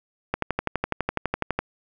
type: click train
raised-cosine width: 0.5 ms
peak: -8 dBFS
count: 16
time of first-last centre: 0.34-1.59 s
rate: 12 Hz
effects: none